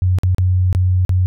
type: tone with dropouts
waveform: sine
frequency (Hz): 91.7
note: F#2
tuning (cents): -15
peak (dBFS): -11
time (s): 0.02-1.26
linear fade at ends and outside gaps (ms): 0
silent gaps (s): 0.186-0.234 / 0.347-0.383 / 0.728-0.749 / 1.05-1.093
effects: none